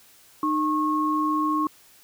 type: tone pair together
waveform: sine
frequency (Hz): 305.7 / 1089.4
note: D#4 / C#6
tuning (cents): -30 / -30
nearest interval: octave + minor seventh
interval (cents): 2200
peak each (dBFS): -24 / -23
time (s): 0.43-1.67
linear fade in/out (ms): 2
effects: white hiss -54 dBFS RMS until 2.03 s